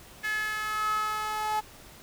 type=tone with high-pass filter sweep; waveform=sawtooth; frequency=428.5 Hz; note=A4; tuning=46 cents flat; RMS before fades=-30 dBFS; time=0.23-1.61 s; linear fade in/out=20 ms; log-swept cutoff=1800 to 900 Hz; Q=7.1; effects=pink hiss -50 dBFS RMS until 2.02 s